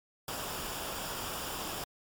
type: noise with comb filter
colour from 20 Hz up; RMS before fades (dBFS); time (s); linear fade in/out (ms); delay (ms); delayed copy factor
pink; -38; 0.28-1.84; 2; 0.48; -0.55
effects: MP3 96 kbps